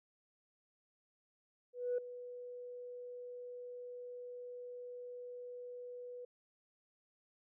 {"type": "tone with ADSR envelope", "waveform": "sine", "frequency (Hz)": 491.5, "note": "B4", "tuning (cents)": -8, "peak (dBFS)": -30, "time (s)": [1.73, 6.25], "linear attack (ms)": 250, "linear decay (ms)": 5, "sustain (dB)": -15, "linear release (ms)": 5, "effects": ["tanh soft clip ceiling -29 dBFS"]}